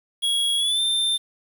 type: tone with pitch glide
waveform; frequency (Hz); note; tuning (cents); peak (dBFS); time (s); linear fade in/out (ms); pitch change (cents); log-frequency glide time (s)
square; 3322 to 3581; G#7 to A7; 0 to +30; -20; 0.22-1.18; 20; +130; 0.57-0.81
effects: 8-bit